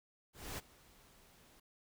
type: noise with ADSR envelope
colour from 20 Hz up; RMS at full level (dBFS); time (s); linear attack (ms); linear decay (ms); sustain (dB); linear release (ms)
pink; -42; 0.33-1.6; 250; 24; -22; 6
effects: none